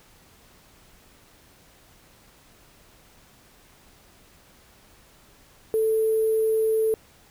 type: tone with sample-and-hold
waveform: sine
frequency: 440 Hz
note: A4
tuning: in tune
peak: -19 dBFS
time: 5.74-6.94 s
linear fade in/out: 0 ms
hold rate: 11025 Hz
effects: pink hiss -55 dBFS RMS until 7.3 s